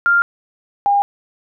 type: tone pair in turn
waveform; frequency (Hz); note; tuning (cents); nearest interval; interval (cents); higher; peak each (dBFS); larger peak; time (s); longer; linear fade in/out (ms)
sine; 1396.9 / 807.5; F6 / G#5; 0 / -49; major sixth; 949; first; -10 / -11; first; 0.06-0.22 / 0.86-1.02; neither; 0
effects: none